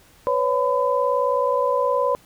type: tone cluster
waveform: sine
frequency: 500 / 559 / 1007 Hz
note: B4 / C#5 / B5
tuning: +21 / +14 / +33 cents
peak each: -22 dBFS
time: 0.27-2.15 s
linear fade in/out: 0 ms
effects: pink hiss -53 dBFS RMS until 2.25 s